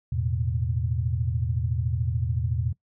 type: chord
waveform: sine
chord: E suspended fourth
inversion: none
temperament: just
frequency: 82.41 / 109.88 / 123.61 Hz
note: E2 / A2 / B2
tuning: 0 / -2 / +2 cents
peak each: -28 dBFS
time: 0.12-2.73 s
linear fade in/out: 5 ms
effects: noise-tail reverb RT60 0.1 s tail -19 dB re dry